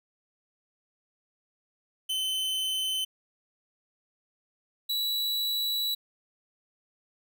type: tone pair in turn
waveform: 45% pulse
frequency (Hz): 3054 / 3931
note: G7 / B7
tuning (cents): -46 / -9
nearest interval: major third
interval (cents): 437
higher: second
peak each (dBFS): -27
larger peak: neither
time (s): 2.09-3.05 / 4.89-5.95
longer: second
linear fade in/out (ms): 10
effects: none